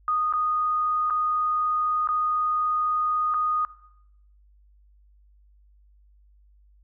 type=tone with dropouts; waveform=sine; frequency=1237 Hz; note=D#6; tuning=10 cents flat; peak=-21 dBFS; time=0.08-3.65 s; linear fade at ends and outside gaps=1 ms; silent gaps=0.326-0.336 / 1.1-1.106 / 2.074-2.088 / 3.339-3.343 s; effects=noise-tail reverb RT60 0.8 s tail -18 dB re dry + added 50 Hz sine -54 dBFS peak until 6.83 s